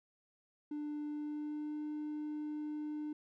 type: tone with pitch glide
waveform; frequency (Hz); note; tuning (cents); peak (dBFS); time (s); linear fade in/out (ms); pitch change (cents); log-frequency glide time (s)
triangle; 297 to 301; D4 to D4; +20 to +43; -35; 0.71-3.13; 5; +23; 1.07-1.83
effects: tanh soft clip ceiling -32 dBFS